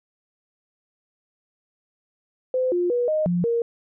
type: tone with pitch steps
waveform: sine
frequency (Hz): 512 / 353.3 / 485.4 / 619 / 175.5 / 467.2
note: C5 / F4 / B4 / D#5 / F3 / A#4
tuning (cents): -38 / +20 / -30 / -9 / +9 / +4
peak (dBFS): -19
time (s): 2.54-3.62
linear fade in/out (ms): 2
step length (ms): 180
effects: none